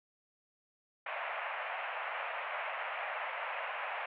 pink band-pass noise, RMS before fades -39 dBFS, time 1.06-4.06 s, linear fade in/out 5 ms, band 590 to 2700 Hz, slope 48 dB/octave, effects none

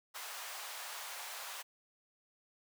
pink high-pass noise, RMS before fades -45 dBFS, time 0.14-1.63 s, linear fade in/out 20 ms, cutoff 720 Hz, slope 24 dB/octave, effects none

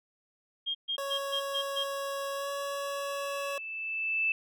sine tone bursts, 3227 Hz, G7, 50 cents sharp, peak -29 dBFS, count 6, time 0.66-1.844 s, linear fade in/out 20 ms, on 89 ms, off 130 ms
25% pulse tone with pitch glide, 554.4 to 561.5 Hz, C#5 to C#5, 0 to +22 cents, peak -29 dBFS, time 0.98-3.58 s, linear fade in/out 2 ms, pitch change +22 cents, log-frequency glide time 2.35-2.49 s
sine tone with exponential growth, 2637 Hz, E7, in tune, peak -24 dBFS, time 2.2-4.32 s, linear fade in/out 2 ms, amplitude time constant 460 ms
effects none

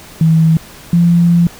sine tone pair in turn, 161.2 / 171.54 Hz, E3 / F3, -38 / -31 cents, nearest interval minor second, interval 107 cents, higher second, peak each -6 dBFS, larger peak neither, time 0.21-0.57 / 0.93-1.47 s, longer second, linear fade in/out 2 ms, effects pink hiss -36 dBFS RMS until 1.59 s

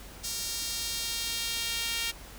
sawtooth tone with high-pass filter sweep, 462.6 Hz, A#4, 13 cents flat, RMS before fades -33 dBFS, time 0.23-2.12 s, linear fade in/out 20 ms, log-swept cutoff 5300 to 2800 Hz, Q 1.4, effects added 49 Hz sine -48 dBFS peak until 2.38 s + pink hiss -48 dBFS RMS until 2.38 s

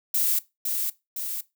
violet noise with echo, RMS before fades -23 dBFS, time 0.14-0.39 s, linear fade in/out 5 ms, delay 510 ms, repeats 2, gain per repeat -4 dB, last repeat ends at 1.41 s, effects noise-tail reverb RT60 0.2 s tail -18 dB re dry

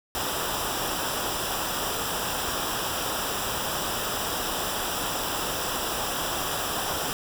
pink noise with comb filter, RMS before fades -29 dBFS, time 0.15-7.13 s, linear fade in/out 0 ms, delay 0.46 ms, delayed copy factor -0.7, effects none

